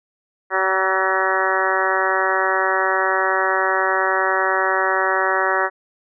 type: harmonic tone with a mistuned harmonic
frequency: 189.9 Hz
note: F#3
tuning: 45 cents sharp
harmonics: 2 / 3 / 4 / 5 / 6 / 7 / 8 / 9 / 10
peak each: -25 / -25 / -25 / -25 / -25 / -25 / -25 / -25 / -25 dBFS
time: 0.5-5.7 s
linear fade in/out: 50 ms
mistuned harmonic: 8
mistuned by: -18 cents
effects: none